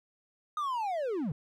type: linear sweep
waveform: triangle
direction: down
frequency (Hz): 1246 to 130.5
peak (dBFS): -28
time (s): 0.57-1.32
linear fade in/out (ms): 2
effects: none